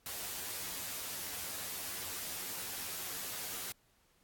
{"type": "noise with comb filter", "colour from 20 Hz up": "white", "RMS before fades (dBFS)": -41, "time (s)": [0.06, 3.72], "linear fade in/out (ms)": 0, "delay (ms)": 11, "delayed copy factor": 0.9, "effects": ["pink hiss -71 dBFS RMS until 4.23 s", "AAC 64 kbps"]}